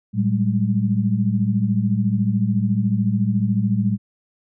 sine tone cluster, 112.8 / 191.3 / 205.2 Hz, A2 / G3 / G#3, +44 / -42 / -21 cents, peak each -21 dBFS, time 0.13-3.98 s, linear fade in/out 50 ms, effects none

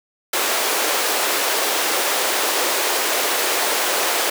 pink high-pass noise, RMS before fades -20 dBFS, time 0.33-4.3 s, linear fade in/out 5 ms, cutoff 390 Hz, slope 24 dB/octave, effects none

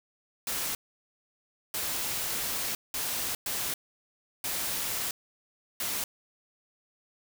white noise bursts at uneven times, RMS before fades -32 dBFS, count 6, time 0.47-0.75 / 1.74-2.75 / 2.94-3.35 / 3.46-3.74 / 4.44-5.11 / 5.8-6.04 s, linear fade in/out 2 ms, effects none

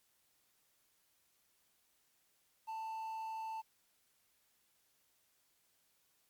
triangle tone with quantisation, 887 Hz, A5, 14 cents sharp, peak -38 dBFS, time 2.67-3.62 s, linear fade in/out 20 ms, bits 11, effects white hiss -75 dBFS RMS until 6.29 s + MP3 96 kbps

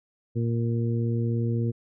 harmonic tone, 116.54 Hz, A#2, in tune, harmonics 1 / 2 / 3 / 4, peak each -24 / -30 / -34 / -36 dBFS, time 0.35-1.72 s, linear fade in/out 20 ms, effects none

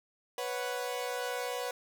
sawtooth chord, B suspended second, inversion none, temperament equal, 493.9 / 554.4 / 740 Hz, B4 / C#5 / F#5, 0 / 0 / 0 cents, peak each -32 / -36 / -36 dBFS, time 0.38-1.71 s, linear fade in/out 2 ms, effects none

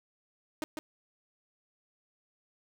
sawtooth tone with echo, 309.3 Hz, D#4, 10 cents flat, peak -28 dBFS, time 0.62-0.64 s, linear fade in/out 0 ms, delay 150 ms, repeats 1, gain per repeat -4 dB, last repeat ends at 0.79 s, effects none

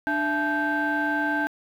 sine tone cluster, 295.9 / 668 / 864 / 1563 Hz, D4 / E5 / A5 / G6, +13 / +23 / -32 / -6 cents, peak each -26 / -31 / -28 / -24 dBFS, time 0.07-1.47 s, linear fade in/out 0 ms, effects tanh soft clip ceiling -17 dBFS + 9-bit

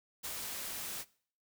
white noise with ADSR envelope, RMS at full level -39 dBFS, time 0.23-1.05 s, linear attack 23 ms, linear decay 30 ms, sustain -2 dB, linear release 49 ms, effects noise-tail reverb RT60 0.5 s tail -21 dB re dry

